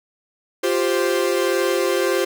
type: chord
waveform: 45% pulse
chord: F suspended second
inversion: none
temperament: equal with one note detuned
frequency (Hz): 350.4 / 392 / 523.3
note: F4 / G4 / C5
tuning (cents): +6 / 0 / 0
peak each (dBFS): -22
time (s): 0.63-2.25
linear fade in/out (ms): 10
effects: none